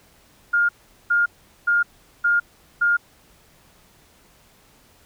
sine tone bursts, 1414 Hz, F6, 21 cents sharp, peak -15 dBFS, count 5, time 0.53-2.97 s, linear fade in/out 10 ms, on 160 ms, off 410 ms, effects pink hiss -55 dBFS RMS until 5.05 s

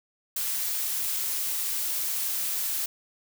blue noise, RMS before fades -29 dBFS, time 0.36-2.86 s, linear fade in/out 5 ms, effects none

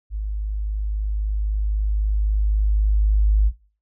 sine tone with level ramp, 51.91 Hz, G#1, in tune, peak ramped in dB -23 to -12 dBFS, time 0.1-3.52 s, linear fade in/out 50 ms, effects noise-tail reverb RT60 0.4 s tail -22 dB re dry

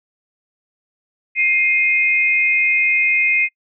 sine tone pair together, 2116 / 2500 Hz, C7 / D#7, +19 / +8 cents, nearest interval minor third, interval 289 cents, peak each -16 dBFS, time 1.35-3.49 s, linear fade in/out 50 ms, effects noise-tail reverb RT60 0.1 s tail -26 dB re dry

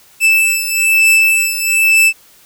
45% pulse beating tone pair, 2637 / 2638.1 Hz, E7 / E7, 0 / +1 cents, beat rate 1.1 Hz, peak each -11 / -14 dBFS, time 0.2-2.13 s, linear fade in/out 50 ms, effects white hiss -46 dBFS RMS until 2.45 s

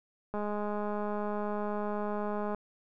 click train, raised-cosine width 1 ms, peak -22 dBFS, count 460, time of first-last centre 0.34-2.547 s, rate 208 Hz, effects none

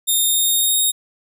5% pulse tone with pitch glide, 3669 to 3727 Hz, A#7 to A#7, -28 to -1 cents, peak -8 dBFS, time 0.07-0.92 s, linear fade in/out 20 ms, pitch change +27 cents, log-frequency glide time 0.27-0.78 s, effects none

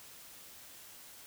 silence, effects white hiss -53 dBFS RMS until 1.26 s

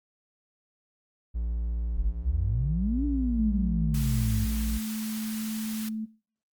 triangle tone, 57.4 Hz, A#1, 26 cents flat, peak -25 dBFS, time 1.34-4.79 s, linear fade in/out 20 ms
sine exponential two-way sweep, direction up then down, 36.71 to 294.3 to 98.6 Hz, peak -26 dBFS, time 1.95-4.46 s, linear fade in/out 20 ms, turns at 3.05 s
sine tone with pitch glide, 217.1 to 218.7 Hz, A3 to A3, -23 to -10 cents, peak -30 dBFS, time 3.38-6.06 s, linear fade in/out 20 ms, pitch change +13 cents, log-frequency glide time 3.62-5.62 s
white high-pass noise, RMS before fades -40 dBFS, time 3.94-5.89 s, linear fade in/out 5 ms, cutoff 860 Hz, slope 12 dB/octave
effects noise-tail reverb RT60 0.5 s tail -24 dB re dry + Opus 48 kbps

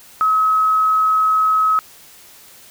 sine tone, 1280 Hz, D#6, 49 cents sharp, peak -12 dBFS, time 0.21-1.79 s, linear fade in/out 0 ms, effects white hiss -44 dBFS RMS until 2.7 s

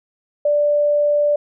sine tone, 587.3 Hz, D5, in tune, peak -13 dBFS, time 0.45-1.36 s, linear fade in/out 5 ms, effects none

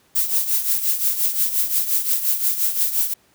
violet noise with tremolo, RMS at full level -17 dBFS, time 0.15-3.14 s, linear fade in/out 10 ms, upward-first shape triangle, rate 5.7 Hz, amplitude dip 75%, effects pink hiss -58 dBFS RMS until 3.34 s + high-pass 80 Hz 12 dB/octave

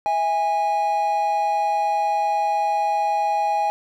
triangle tone pair together, 653.2 / 823 Hz, E5 / G#5, -16 / -16 cents, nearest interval major third, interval 400 cents, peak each -25 / -17 dBFS, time 0.06-3.7 s, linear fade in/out 0 ms, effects none

